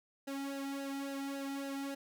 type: tone with flanger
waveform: sawtooth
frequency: 276 Hz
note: C#4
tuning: 7 cents flat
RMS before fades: -40 dBFS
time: 0.27-1.95 s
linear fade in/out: 10 ms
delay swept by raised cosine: 0.87 to 1.87 ms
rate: 3.6 Hz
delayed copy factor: -0.75
effects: none